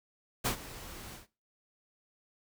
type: noise with ADSR envelope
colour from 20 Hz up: pink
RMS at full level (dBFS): -28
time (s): 0.44-1.27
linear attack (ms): 21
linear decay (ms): 96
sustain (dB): -18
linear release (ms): 140
effects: noise-tail reverb RT60 0.3 s tail -19 dB re dry